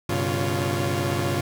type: tone cluster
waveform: sawtooth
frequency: 97.4 / 125.5 / 140.9 / 348.6 / 559 Hz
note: G2 / B2 / C#3 / F4 / C#5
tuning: -11 / +28 / +29 / -3 / +14 cents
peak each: -24 / -26 / -25 / -24 / -29 dBFS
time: 0.09-1.41 s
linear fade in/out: 5 ms
effects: none